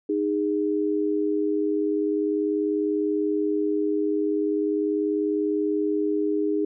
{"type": "tone pair together", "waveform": "sine", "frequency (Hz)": [309.2, 409.6], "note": ["D#4", "G#4"], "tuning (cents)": [-11, -24], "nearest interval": "perfect fourth", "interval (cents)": 487, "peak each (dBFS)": -24, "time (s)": [0.09, 6.65], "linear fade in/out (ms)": 5, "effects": []}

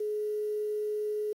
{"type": "tone with quantisation", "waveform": "sine", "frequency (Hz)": 422.5, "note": "G#4", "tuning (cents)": 30, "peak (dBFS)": -29, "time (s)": [0, 1.33], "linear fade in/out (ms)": 5, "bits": 9, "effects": ["AAC 48 kbps"]}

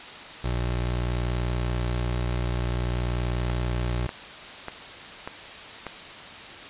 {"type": "tone with vibrato", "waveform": "25% pulse", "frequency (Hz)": 60.5, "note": "B1", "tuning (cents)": -35, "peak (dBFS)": -21, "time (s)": [0.44, 4.07], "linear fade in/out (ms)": 5, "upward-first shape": "sine", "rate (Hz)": 4.8, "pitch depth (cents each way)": 11}
{"type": "click train", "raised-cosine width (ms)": 0.5, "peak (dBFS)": -17, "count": 5, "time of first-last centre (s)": [3.5, 5.867], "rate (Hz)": 1.69}
{"effects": ["white hiss -40 dBFS RMS until 6.69 s", "resampled to 8000 Hz"]}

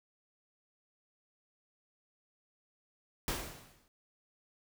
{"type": "noise with exponential decay", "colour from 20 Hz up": "pink", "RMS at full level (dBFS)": -33, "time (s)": [3.28, 3.88], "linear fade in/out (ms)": 1, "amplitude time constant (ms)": 130, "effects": []}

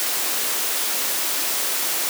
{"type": "high-pass noise", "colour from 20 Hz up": "white", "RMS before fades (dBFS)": -23, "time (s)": [0, 2.09], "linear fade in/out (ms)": 0, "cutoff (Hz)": 260, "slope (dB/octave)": 24, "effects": []}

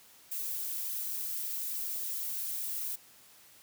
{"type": "noise with flanger", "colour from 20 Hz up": "violet", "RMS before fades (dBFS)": -36, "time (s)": [0.31, 2.96], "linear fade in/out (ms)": 10, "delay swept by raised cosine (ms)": [1.4, 2.8], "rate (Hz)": 3.5, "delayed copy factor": -0.5, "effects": ["white hiss -58 dBFS RMS until 3.62 s", "high-pass 60 Hz 12 dB/octave"]}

